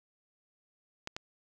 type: clicks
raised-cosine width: 0.2 ms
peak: -20 dBFS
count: 2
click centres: 1.074 / 1.165 s
effects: none